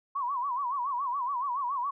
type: tone with vibrato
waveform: sine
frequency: 1046.5 Hz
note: C6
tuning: in tune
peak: -28 dBFS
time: 0.15-1.91 s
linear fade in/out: 10 ms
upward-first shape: sine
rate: 7.1 Hz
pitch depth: 160 cents each way
effects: none